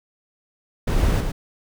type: noise with echo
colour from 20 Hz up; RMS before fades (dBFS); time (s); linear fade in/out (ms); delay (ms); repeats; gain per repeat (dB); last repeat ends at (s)
brown; -19; 0.87-1.21; 10; 110; 1; -4; 1.32
effects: none